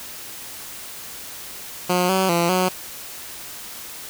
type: tone with pitch steps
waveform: 10% pulse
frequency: 179.7 / 189.3 / 170.9 / 184.1 Hz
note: F3 / F#3 / F3 / F#3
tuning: +50 / +40 / -37 / -8 cents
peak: -9 dBFS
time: 1.89-2.69 s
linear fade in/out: 10 ms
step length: 200 ms
effects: white hiss -36 dBFS RMS until 4.09 s